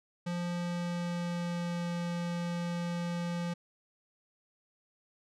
square tone with pitch glide, 174.61 to 172.9 Hz, F3 to F3, 0 to -17 cents, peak -33 dBFS, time 0.26-3.54 s, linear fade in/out 10 ms, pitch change -17 cents, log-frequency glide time 0.5-1.89 s, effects low-pass 7000 Hz 12 dB/octave

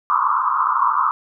white band-pass noise, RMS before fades -18 dBFS, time 0.1-1.11 s, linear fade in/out 0 ms, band 950 to 1300 Hz, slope 96 dB/octave, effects none

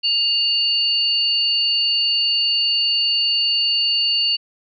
sine tone pair together, 2820 / 4485 Hz, F7 / C#8, +16 / +19 cents, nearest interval minor sixth, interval 803 cents, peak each -19 / -18 dBFS, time 0.03-4.37 s, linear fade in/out 20 ms, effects none

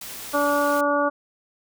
white noise, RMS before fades -36 dBFS, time 0.01-0.81 s, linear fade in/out 5 ms
harmonic tone, 288.5 Hz, D4, 31 cents flat, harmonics 1 / 2 / 3 / 4 / 5, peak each -26 / -22 / -28 / -24 / -27 dBFS, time 0.33-1.1 s, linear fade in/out 20 ms
effects none

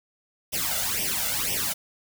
white noise with flanger, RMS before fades -27 dBFS, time 0.52-1.74 s, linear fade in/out 20 ms, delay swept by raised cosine 0.35 to 1.45 ms, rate 2 Hz, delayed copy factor +0.9, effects none

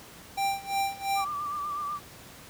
square tone with tremolo, 788 Hz, G5, 9 cents sharp, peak -25 dBFS, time 0.37-1.25 s, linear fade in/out 10 ms, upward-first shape sine, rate 2.9 Hz, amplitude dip 90%
sine tone with vibrato, 1174.7 Hz, D6, in tune, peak -30 dBFS, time 1.15-2 s, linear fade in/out 50 ms, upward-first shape sine, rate 8.1 Hz, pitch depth 42 cents each way
effects pink hiss -48 dBFS RMS until 2.49 s + high-pass 60 Hz 12 dB/octave

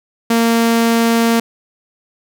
sawtooth tone, 230.4 Hz, A#3, 20 cents flat, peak -7 dBFS, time 0.3-1.4 s, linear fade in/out 5 ms, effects none

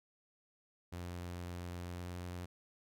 sawtooth tone with pitch glide, 88 to 88.82 Hz, F2 to F2, +14 to +30 cents, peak -38 dBFS, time 0.92-2.46 s, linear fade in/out 10 ms, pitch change +16 cents, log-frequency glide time 1.89-2.08 s, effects none

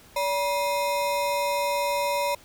square ring-modulated tone, 768 Hz, G5, 36 cents flat, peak -21 dBFS, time 0.16-2.35 s, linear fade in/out 5 ms, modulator 196 Hz, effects pink hiss -52 dBFS RMS until 2.44 s

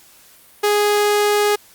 sawtooth tone, 414.8 Hz, G#4, 2 cents flat, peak -10 dBFS, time 0.63-1.56 s, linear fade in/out 10 ms, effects white hiss -48 dBFS RMS until 1.74 s + Opus 48 kbps

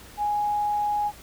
sine tone, 830.6 Hz, G#5, in tune, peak -22 dBFS, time 0.17-1.12 s, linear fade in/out 50 ms, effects added 60 Hz sine -53 dBFS peak until 1.22 s + pink hiss -47 dBFS RMS until 1.22 s

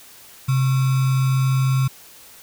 sine tone with sample-and-hold, 131.9 Hz, C3, 14 cents sharp, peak -15 dBFS, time 0.48-1.88 s, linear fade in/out 10 ms, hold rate 1225 Hz, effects white hiss -45 dBFS RMS until 2.42 s

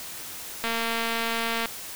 click train, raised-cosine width 0.3 ms, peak -12 dBFS, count 234, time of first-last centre 0.64-1.657 s, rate 229 Hz, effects white hiss -38 dBFS RMS until 1.95 s

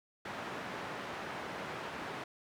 white band-pass noise, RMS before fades -42 dBFS, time 0.25-2.24 s, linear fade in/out 5 ms, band 120 to 1500 Hz, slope 12 dB/octave, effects none

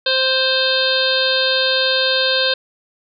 harmonic tone, 523.3 Hz, C5, in tune, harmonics 1 / 2 / 3 / 5 / 6 / 7 / 8 / 9, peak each -20 / -30 / -21 / -25 / -25 / -20 / -21 / -28 dBFS, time 0.06-2.54 s, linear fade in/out 5 ms, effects none

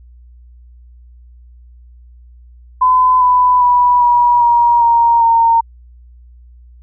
sine tone with pitch steps, 1013 / 996.7 / 980.8 / 965 / 949.5 / 934.3 / 919.3 Hz, B5 / B5 / B5 / B5 / A#5 / A#5 / A#5, +44 / +16 / -12 / -40 / +32 / +4 / -24 cents, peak -7 dBFS, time 2.81-5.61 s, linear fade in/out 10 ms, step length 400 ms, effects added 60 Hz sine -38 dBFS peak until 6.82 s

